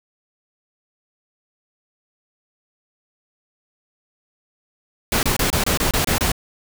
pink noise bursts, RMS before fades -19 dBFS, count 9, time 5.12-6.318 s, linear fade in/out 2 ms, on 110 ms, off 26 ms, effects none

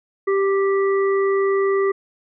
harmonic tone, 392 Hz, G4, in tune, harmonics 1 / 3 / 5, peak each -16 / -26 / -30 dBFS, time 0.27-1.92 s, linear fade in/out 10 ms, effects none

